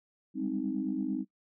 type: chord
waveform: sine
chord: Ab major seventh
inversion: third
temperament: equal with one note detuned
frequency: 196 / 205 / 261.6 / 311.1 Hz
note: G3 / Ab3 / C4 / Eb4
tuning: 0 / -22 / 0 / 0 cents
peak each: -38 / -37 / -33 / -34 dBFS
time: 0.34-1.25 s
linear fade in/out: 50 ms
effects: noise-tail reverb RT60 0.1 s tail -21 dB re dry + tanh soft clip ceiling -19 dBFS